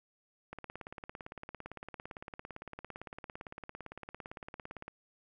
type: click train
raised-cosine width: 0.5 ms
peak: -28 dBFS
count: 78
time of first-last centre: 0.53-4.88 s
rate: 17.7 Hz
effects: none